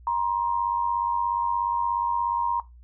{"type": "tone pair together", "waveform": "sine", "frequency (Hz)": [949.6, 1046.5], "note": ["A#5", "C6"], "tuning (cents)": [32, 0], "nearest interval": "major second", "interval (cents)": 168, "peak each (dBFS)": [-22, -29], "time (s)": [0.07, 2.6], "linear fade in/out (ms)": 2, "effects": ["noise-tail reverb RT60 0.2 s tail -18 dB re dry", "added 60 Hz sine -46 dBFS peak until 2.83 s"]}